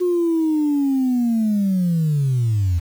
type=linear sweep; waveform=sine; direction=down; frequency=362.6 to 81.7 Hz; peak=-14 dBFS; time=0-2.8 s; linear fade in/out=20 ms; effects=tanh soft clip ceiling -13 dBFS + 7-bit